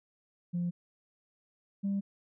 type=tone pair in turn; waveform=sine; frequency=174.61 / 198.28 Hz; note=F3 / G3; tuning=0 / +20 cents; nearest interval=major second; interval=220 cents; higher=second; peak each=-28 / -27 dBFS; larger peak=second; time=0.53-0.71 / 1.83-2.01 s; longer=neither; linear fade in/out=20 ms; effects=tanh soft clip ceiling -26 dBFS